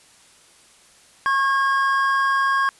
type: tone pair together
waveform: triangle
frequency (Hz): 1091 / 1627.6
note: C#6 / G#6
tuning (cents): -28 / -35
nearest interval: perfect fifth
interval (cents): 693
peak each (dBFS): -17 / -19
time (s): 1.26-2.69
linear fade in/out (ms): 0
effects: white hiss -52 dBFS RMS until 2.79 s + resampled to 24000 Hz